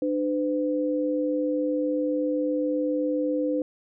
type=tone pair together; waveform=sine; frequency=299.4 / 507 Hz; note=D4 / B4; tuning=+33 / +45 cents; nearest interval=major sixth; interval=912 cents; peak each=-25 / -26 dBFS; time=0.02-3.62 s; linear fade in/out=2 ms; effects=none